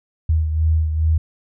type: beating tone pair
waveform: sine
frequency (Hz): 79 / 81.4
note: D#2 / E2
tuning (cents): +27 / -21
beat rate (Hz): 2.4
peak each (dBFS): -15 / -24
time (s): 0.29-1.18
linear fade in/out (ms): 5
effects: none